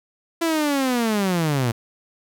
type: linear sweep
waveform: sawtooth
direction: down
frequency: 337.9 to 112.1 Hz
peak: -15 dBFS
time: 0.41-1.72 s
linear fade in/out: 10 ms
effects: none